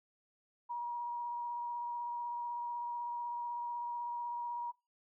sine tone with vibrato, 955 Hz, A#5, 42 cents sharp, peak -36 dBFS, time 0.69-4.72 s, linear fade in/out 20 ms, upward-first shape sine, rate 16 Hz, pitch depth 12 cents each way, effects noise-tail reverb RT60 0.3 s tail -25 dB re dry

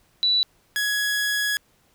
sine / sawtooth tone pair in turn, 3951 / 1674.2 Hz, B7 / G#6, 0 / +13 cents, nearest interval octave + minor third, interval 1487 cents, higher first, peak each -17 / -18 dBFS, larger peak first, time 0.23-0.43 / 0.76-1.57 s, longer second, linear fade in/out 0 ms, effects pink hiss -62 dBFS RMS until 1.94 s

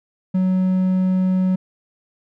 triangle tone, 185.9 Hz, F#3, 8 cents sharp, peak -13 dBFS, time 0.34-1.56 s, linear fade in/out 10 ms, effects none

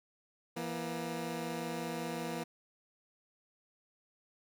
15% pulse tone pair together, 167.2 / 238.1 Hz, E3 / A#3, +25 / +37 cents, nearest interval tritone, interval 612 cents, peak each -33 / -33 dBFS, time 0.56-2.44 s, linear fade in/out 10 ms, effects none

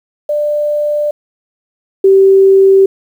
sine tone pair in turn, 593 / 387.3 Hz, D5 / G4, +17 / -21 cents, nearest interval perfect fifth, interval 738 cents, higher first, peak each -11 / -3 dBFS, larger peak second, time 0.29-1.11 / 2.04-2.86 s, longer neither, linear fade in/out 5 ms, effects 7-bit

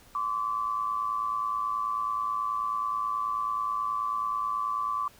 sine tone pair together, 1040 / 1149.3 Hz, C6 / D6, -11 / -38 cents, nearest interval major second, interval 173 cents, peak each -33 / -28 dBFS, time 0.15-5.08 s, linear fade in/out 2 ms, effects pink hiss -56 dBFS RMS until 5.19 s

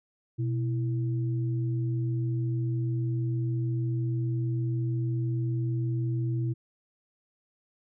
sine tone pair together, 123.18 / 329.6 Hz, B2 / E4, -4 / 0 cents, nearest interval octave + perfect fourth, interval 1704 cents, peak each -26 / -36 dBFS, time 0.38-6.54 s, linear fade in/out 20 ms, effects none

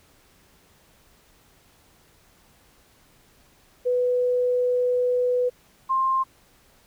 sine tone pair in turn, 495.5 / 1056.6 Hz, B4 / C6, +6 / +17 cents, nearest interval octave + minor second, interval 1311 cents, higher second, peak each -19 dBFS, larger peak neither, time 3.85-5.5 / 5.89-6.24 s, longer first, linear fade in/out 20 ms, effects pink hiss -58 dBFS RMS until 6.86 s

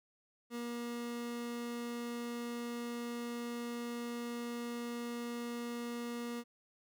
30% pulse tone, 237.9 Hz, A#3, 35 cents sharp, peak -36 dBFS, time 0.5-6.44 s, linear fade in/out 50 ms, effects none

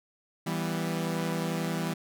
sawtooth chord, E minor, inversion none, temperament equal, 164.81 / 196 / 246.9 Hz, E3 / G3 / B3, 0 / 0 / 0 cents, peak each -27 / -30 / -33 dBFS, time 0.46-1.94 s, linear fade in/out 10 ms, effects none

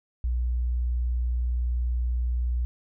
sine tone, 60.6 Hz, B1, 32 cents flat, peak -23 dBFS, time 0.24-2.65 s, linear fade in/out 0 ms, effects none

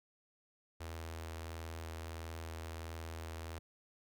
sawtooth tone with notch filter, 81.5 Hz, E2, 19 cents flat, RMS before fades -45 dBFS, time 0.8-3.59 s, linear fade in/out 10 ms, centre 170 Hz, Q 0.63, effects none

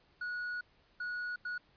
triangle tone bursts at uneven times, 1459 Hz, F#6, 25 cents flat, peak -34 dBFS, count 3, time 0.21-0.61 / 1-1.36 / 1.45-1.58 s, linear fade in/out 5 ms, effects pink hiss -68 dBFS RMS until 1.76 s + resampled to 11025 Hz

